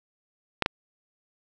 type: clicks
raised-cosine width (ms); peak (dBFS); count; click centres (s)
0.3; -6; 2; 0.623 / 0.661
effects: none